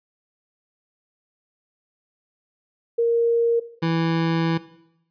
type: tone pair in turn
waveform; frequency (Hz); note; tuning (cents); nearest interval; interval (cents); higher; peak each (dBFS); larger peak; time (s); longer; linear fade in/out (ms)
sine / 25% pulse; 466.2 / 164.83; A#4 / E3; 0 / 0; octave + tritone; 1800; first; -16; neither; 2.98-3.6 / 3.82-4.58; second; 10
effects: noise-tail reverb RT60 0.8 s tail -17 dB re dry + resampled to 11025 Hz